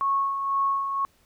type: tone with tremolo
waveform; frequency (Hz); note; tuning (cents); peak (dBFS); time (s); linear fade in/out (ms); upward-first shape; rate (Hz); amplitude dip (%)
sine; 1100; C#6; -14; -20; 0.01-1.05; 0; sine; 2; 50
effects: pink hiss -63 dBFS RMS until 1.25 s